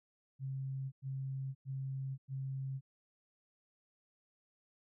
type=tone bursts; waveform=sine; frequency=134.2 Hz; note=C3; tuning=44 cents sharp; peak=-37 dBFS; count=4; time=0.39-2.81 s; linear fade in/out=50 ms; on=530 ms; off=100 ms; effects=none